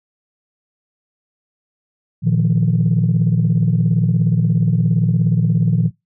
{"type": "chord", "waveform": "sine", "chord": "Bb suspended fourth", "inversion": "none", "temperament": "equal with one note detuned", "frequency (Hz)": [116.54, 155.56, 172.61], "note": ["Bb2", "Eb3", "F3"], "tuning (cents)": [0, 0, -20], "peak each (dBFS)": -16, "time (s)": [2.22, 5.91], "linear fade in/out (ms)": 50, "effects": ["noise-tail reverb RT60 0.2 s tail -23 dB re dry", "tanh soft clip ceiling -6 dBFS"]}